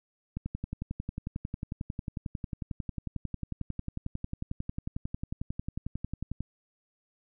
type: click train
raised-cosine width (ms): 5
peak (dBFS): -21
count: 68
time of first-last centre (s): 0.37-6.406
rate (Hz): 11.1
effects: none